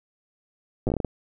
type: slowing click train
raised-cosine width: 2 ms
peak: -12 dBFS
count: 9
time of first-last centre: 0.87-1.047 s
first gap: 8 ms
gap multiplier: 1.28
effects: none